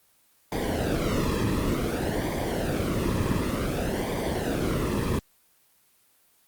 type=noise with flanger; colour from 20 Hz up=brown; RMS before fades=-26 dBFS; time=0.52-5.19 s; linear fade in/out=2 ms; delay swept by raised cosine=0.73 to 1.38 ms; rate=0.55 Hz; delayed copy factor=-1; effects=white hiss -63 dBFS RMS until 6.47 s + Opus 24 kbps